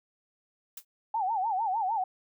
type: noise with exponential decay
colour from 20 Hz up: blue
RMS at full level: -35 dBFS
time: 0.77-0.85 s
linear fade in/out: 5 ms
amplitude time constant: 16 ms
type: tone with vibrato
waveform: sine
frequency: 823 Hz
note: G#5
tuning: 16 cents flat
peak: -26 dBFS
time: 1.14-2.04 s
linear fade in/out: 5 ms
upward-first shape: sine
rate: 6.6 Hz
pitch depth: 200 cents each way
effects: none